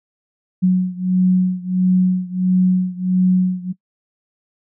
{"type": "beating tone pair", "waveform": "sine", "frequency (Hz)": [183.2, 184.7], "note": ["F#3", "F#3"], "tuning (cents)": [-17, -3], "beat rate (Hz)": 1.5, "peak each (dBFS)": [-15, -17], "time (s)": [0.62, 3.73], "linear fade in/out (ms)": 20, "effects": ["noise-tail reverb RT60 0.1 s tail -21 dB re dry"]}